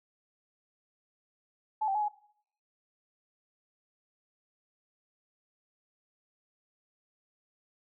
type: tone with pitch steps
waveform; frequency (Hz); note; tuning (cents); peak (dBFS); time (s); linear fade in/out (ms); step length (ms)
sine; 863 / 779 / 846 / 835; A5 / G5 / G#5 / G#5; -34 / -11 / +32 / +9; -27; 1.81-2.086; 10; 69
effects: noise-tail reverb RT60 0.6 s tail -19 dB re dry